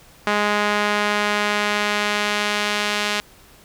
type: tone with band-pass filter sweep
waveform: sawtooth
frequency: 207.7 Hz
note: G#3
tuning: in tune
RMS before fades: -21 dBFS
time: 0.27-3.2 s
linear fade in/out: 0 ms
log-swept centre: 1500 to 3100 Hz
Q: 0.81
effects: pink hiss -49 dBFS RMS until 3.64 s